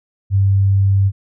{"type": "tone", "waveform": "sine", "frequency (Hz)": 98, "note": "G2", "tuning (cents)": 0, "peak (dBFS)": -10, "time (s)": [0.3, 1.12], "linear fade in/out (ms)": 50, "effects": []}